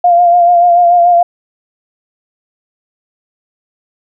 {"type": "tone with vibrato", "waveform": "sine", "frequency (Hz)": 698.5, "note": "F5", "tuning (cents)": 0, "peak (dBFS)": -4, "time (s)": [0.04, 1.23], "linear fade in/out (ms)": 5, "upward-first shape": "sine", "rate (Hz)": 6.9, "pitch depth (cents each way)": 33, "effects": []}